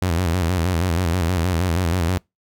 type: tone with vibrato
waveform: sawtooth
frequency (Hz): 87.31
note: F2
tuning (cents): 0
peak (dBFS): -14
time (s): 0.02-2.18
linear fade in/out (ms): 0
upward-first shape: square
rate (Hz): 6.3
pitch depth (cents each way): 99
effects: noise-tail reverb RT60 0.2 s tail -26 dB re dry